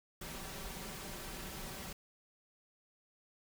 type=noise with comb filter; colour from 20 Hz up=pink; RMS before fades=-45 dBFS; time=0.21-1.93 s; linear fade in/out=5 ms; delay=5.2 ms; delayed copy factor=+0.5; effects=none